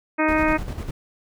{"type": "harmonic tone", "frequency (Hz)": 311.1, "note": "D#4", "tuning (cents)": 0, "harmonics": [1, 2, 3, 4, 5, 6, 7, 8], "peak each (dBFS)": [-21, -24, -26, -27, -28, -29, -29, -30], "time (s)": [0.18, 0.58], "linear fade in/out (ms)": 20}
{"type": "noise with tremolo", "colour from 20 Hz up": "brown", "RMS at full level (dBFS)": -28, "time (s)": [0.28, 0.91], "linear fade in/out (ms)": 5, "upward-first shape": "square", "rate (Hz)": 10, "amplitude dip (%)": 50}
{"effects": []}